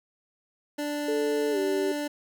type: tone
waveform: 25% pulse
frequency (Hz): 293.7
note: D4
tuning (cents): 0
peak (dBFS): -25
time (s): 0.78-2.08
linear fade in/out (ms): 10
type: tone with pitch glide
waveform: sine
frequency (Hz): 438.3 to 388.2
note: A4 to G4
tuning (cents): -7 to -17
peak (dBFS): -25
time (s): 1.08-1.92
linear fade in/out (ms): 5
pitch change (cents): -210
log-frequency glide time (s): 1.51-1.58
effects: none